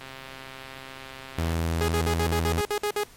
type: click train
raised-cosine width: 0.3 ms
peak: -24 dBFS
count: 204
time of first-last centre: 0.01-1.536 s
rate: 133 Hz
type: tone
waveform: sawtooth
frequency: 82.7 Hz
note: E2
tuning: 6 cents sharp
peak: -20 dBFS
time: 1.38-2.61 s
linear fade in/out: 5 ms
type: tone bursts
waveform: sawtooth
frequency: 415.3 Hz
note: G#4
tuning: in tune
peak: -20 dBFS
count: 10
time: 1.81-3.035 s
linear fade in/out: 0 ms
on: 73 ms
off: 55 ms
effects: pink hiss -51 dBFS RMS until 3.16 s + MP3 64 kbps